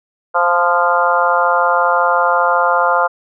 harmonic tone with a mistuned harmonic, 174.61 Hz, F3, in tune, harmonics 3 / 4 / 5 / 6 / 7 / 8, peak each -18 / -18 / -18 / -18 / -18 / -18 dBFS, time 0.34-3.08 s, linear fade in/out 20 ms, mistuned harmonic 6, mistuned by -21 cents, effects none

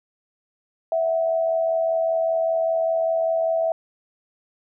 sine tone pair together, 654.9 / 740 Hz, E5 / F#5, -11 / 0 cents, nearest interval major second, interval 211 cents, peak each -19 / -29 dBFS, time 0.92-3.72 s, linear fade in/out 2 ms, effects none

